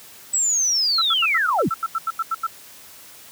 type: linear sweep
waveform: sine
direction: down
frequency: 7902 to 98 Hz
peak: -17 dBFS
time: 0.33-1.69 s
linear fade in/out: 10 ms
type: tone bursts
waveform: sine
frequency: 1332 Hz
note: E6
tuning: 18 cents sharp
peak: -19 dBFS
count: 13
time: 0.98-2.468 s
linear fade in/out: 5 ms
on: 36 ms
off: 85 ms
effects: white hiss -44 dBFS RMS until 3.31 s + high-pass 60 Hz 12 dB/octave